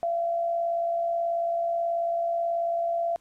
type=tone with amplitude modulation; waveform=sine; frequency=680 Hz; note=F5; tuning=46 cents flat; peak=-22 dBFS; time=0.03-3.16 s; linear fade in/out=0 ms; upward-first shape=sine; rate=58.4 Hz; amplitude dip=40%; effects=pink hiss -65 dBFS RMS until 3.2 s + low-pass 11000 Hz 12 dB/octave